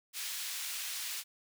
pink high-pass noise, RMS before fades -39 dBFS, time 0.13-1.24 s, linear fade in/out 50 ms, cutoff 2600 Hz, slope 12 dB/octave, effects none

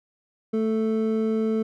triangle tone pair together, 221 / 440 Hz, A3 / A4, +8 / 0 cents, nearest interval octave, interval 1192 cents, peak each -21 / -23 dBFS, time 0.53-1.63 s, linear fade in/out 10 ms, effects none

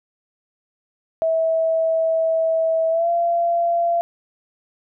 sine tone with pitch glide, 650 to 684.3 Hz, E5 to F5, -24 to -35 cents, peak -16 dBFS, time 1.22-4.01 s, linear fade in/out 0 ms, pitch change +89 cents, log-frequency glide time 2.9-3.09 s, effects none

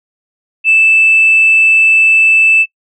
sine tone, 2637 Hz, E7, in tune, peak -4 dBFS, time 0.64-2.66 s, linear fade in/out 50 ms, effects noise-tail reverb RT60 0.1 s tail -24 dB re dry + tanh soft clip ceiling 0 dBFS

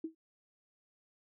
sine tone with exponential decay, 322 Hz, E4, 41 cents flat, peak -32 dBFS, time 0.04-0.15 s, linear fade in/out 5 ms, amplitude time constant 23 ms, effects none

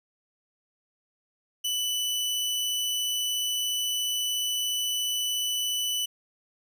sawtooth tone, 2981 Hz, F#7, 12 cents sharp, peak -23 dBFS, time 1.64-6.06 s, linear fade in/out 10 ms, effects none

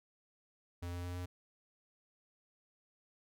square tone with pitch steps, 87.31 / 88.02 / 88.73 / 89.45 Hz, F2 / F2 / F2 / F2, 0 / +14 / +28 / +42 cents, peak -40 dBFS, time 0.82-1.26 s, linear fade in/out 10 ms, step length 110 ms, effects none

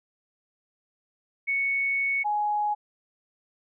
sine tone pair in turn, 2217 / 835.7 Hz, C#7 / G#5, 0 / +11 cents, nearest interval octave + perfect fourth, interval 1689 cents, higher first, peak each -23 dBFS, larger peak neither, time 1.47-2.24 / 2.24-2.75 s, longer first, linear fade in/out 20 ms, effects none

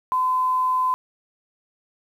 sine tone with quantisation, 1020 Hz, C6, 44 cents flat, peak -18 dBFS, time 0.12-0.94 s, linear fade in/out 0 ms, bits 8, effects none

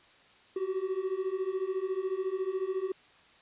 triangle beating tone pair, 369.7 / 383.7 Hz, F#4 / G4, -1 / -37 cents, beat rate 14 Hz, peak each -32 / -30 dBFS, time 0.56-2.92 s, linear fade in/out 5 ms, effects white hiss -59 dBFS RMS until 3.41 s + resampled to 8000 Hz

